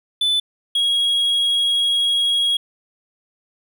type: tone pair in turn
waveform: triangle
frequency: 3500 / 3304 Hz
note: A7 / G#7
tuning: -10 / -10 cents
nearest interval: minor second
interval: 100 cents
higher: first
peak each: -14 dBFS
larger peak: neither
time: 0.21-0.4 / 0.75-2.57 s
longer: second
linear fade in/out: 5 ms
effects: none